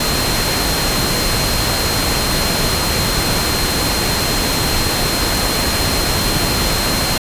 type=tone in noise; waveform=sine; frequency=4186 Hz; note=C8; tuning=in tune; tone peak=-22 dBFS; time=0-7.18 s; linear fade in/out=5 ms; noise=pink; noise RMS=-17 dBFS; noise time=0-7.18 s; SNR=-8 dB; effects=resampled to 32000 Hz